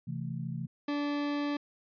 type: chord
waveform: sine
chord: A minor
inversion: first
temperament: just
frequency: 132 / 165 / 220 Hz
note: C3 / E3 / A3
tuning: +16 / +2 / 0 cents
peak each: -37 / -37 / -41 dBFS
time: 0.07-0.67 s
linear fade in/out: 10 ms
type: tone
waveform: 40% pulse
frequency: 290 Hz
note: D4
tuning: 22 cents flat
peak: -29 dBFS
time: 0.88-1.57 s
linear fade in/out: 5 ms
effects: resampled to 11025 Hz